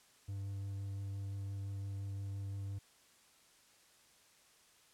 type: tone with vibrato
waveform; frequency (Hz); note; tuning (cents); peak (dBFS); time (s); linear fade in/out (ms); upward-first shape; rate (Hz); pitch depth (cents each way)
triangle; 98.8; G2; +14; -37; 0.28-2.79; 10; sine; 5.8; 9
effects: white hiss -66 dBFS RMS until 4.93 s + low-pass 10000 Hz 12 dB/octave